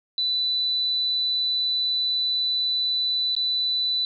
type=tone with dropouts; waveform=sine; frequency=3984 Hz; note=B7; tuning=14 cents sharp; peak=-21 dBFS; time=0.18-4.05 s; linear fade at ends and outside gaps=1 ms; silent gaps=3.351-3.365 s; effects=none